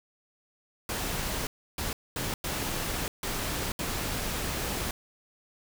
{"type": "noise bursts at uneven times", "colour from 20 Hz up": "pink", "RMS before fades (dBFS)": -32, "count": 6, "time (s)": [[0.89, 1.47], [1.78, 1.93], [2.16, 2.34], [2.44, 3.08], [3.23, 3.72], [3.79, 4.91]], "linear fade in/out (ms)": 2, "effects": []}